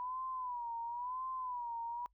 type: tone with vibrato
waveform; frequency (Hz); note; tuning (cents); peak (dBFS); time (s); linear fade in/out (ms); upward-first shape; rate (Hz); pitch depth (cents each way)
sine; 982; B5; -10; -38; 0-2.06; 0; sine; 0.97; 100
effects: noise-tail reverb RT60 0.1 s tail -26 dB re dry + added 50 Hz sine -70 dBFS peak until 2.13 s